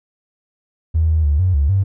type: tone with pitch steps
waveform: triangle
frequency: 80.3 / 79.3 / 72.8 / 92.1 / 70.7 / 97.5 Hz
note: E2 / D#2 / D2 / F#2 / C#2 / G2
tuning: -45 / +33 / -15 / -7 / +35 / -9 cents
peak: -8 dBFS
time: 0.94-1.84 s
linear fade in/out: 20 ms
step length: 150 ms
effects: tanh soft clip ceiling -10 dBFS